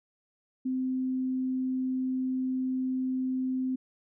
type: tone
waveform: sine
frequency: 258.5 Hz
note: C4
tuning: 21 cents flat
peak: -27 dBFS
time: 0.65-3.76 s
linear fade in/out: 10 ms
effects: none